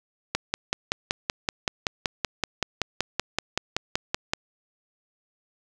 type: click train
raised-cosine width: 0.2 ms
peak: -6 dBFS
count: 22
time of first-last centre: 0.35-4.335 s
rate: 5.27 Hz
effects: none